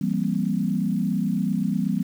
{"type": "chord", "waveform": "sine", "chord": "C dominant seventh", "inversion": "first", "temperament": "equal with one note detuned", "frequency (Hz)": [167.99, 196, 233.1, 261.6], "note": ["E3", "G3", "Bb3", "C4"], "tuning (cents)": [33, 0, 0, 0], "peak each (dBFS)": [-27, -24, -27, -30], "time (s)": [0.01, 2.03], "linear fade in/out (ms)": 5, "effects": ["8-bit"]}